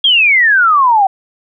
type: exponential sweep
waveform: sine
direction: down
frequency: 3322 to 750 Hz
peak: -6 dBFS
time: 0.04-1.07 s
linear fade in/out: 5 ms
effects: none